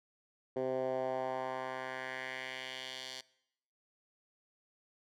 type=tone with band-pass filter sweep; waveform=10% pulse; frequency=130 Hz; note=C3; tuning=11 cents flat; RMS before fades=-39 dBFS; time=0.56-3.21 s; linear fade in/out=5 ms; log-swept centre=440 to 4400 Hz; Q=1.9; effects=noise-tail reverb RT60 0.8 s tail -22 dB re dry